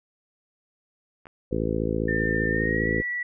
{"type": "clicks", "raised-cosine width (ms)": 0.5, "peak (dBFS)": -30, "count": 2, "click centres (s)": [1.256, 1.269]}
{"type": "harmonic tone", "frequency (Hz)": 55, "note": "A1", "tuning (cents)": 0, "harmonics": [1, 2, 3, 4, 5, 6, 7, 8, 9], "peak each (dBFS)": [-32, -32, -32, -32, -32, -32, -32, -32, -32], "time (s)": [1.51, 3.02], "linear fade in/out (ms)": 10}
{"type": "tone with pitch glide", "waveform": "sine", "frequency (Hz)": [1797, 1948.4], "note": ["A6", "B6"], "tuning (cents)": [36, -24], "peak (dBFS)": -26, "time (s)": [2.08, 3.23], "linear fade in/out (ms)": 5, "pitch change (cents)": 140, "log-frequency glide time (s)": [2.49, 2.89]}
{"effects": []}